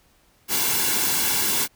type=noise with comb filter; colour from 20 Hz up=white; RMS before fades=-22 dBFS; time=0.48-1.68 s; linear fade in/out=50 ms; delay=1.6 ms; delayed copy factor=-0.6; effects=pink hiss -60 dBFS RMS until 1.75 s